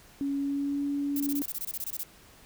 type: tone with pitch glide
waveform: sine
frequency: 279.3 to 284 Hz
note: C#4 to C#4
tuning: +13 to +42 cents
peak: -27 dBFS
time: 0.21-1.42 s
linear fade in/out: 0 ms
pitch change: +29 cents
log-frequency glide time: 0.39-0.83 s
type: noise bursts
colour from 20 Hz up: violet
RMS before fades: -34 dBFS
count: 14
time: 1.16-2.033 s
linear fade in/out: 2 ms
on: 41 ms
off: 23 ms
effects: pink hiss -55 dBFS RMS until 2.45 s